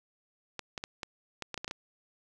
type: clicks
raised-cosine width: 0.2 ms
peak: -19 dBFS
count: 10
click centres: 0.593 / 0.778 / 0.839 / 1.032 / 1.423 / 1.543 / 1.577 / 1.645 / 1.679 / 1.711 s
effects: none